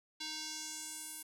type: tone with band-pass filter sweep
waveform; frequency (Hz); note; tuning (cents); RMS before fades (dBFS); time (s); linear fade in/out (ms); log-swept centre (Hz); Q
square; 311.1; D#4; 0; -44; 0.2-1.23; 10; 4300 to 11000; 2.1
effects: none